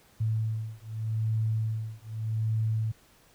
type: beating tone pair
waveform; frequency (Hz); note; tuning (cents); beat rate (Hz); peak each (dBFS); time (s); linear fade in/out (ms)
sine; 110 / 110.83; A2 / A2; 0 / +13; 0.83; -30; 0.2-2.92; 10
effects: pink hiss -60 dBFS RMS until 3.34 s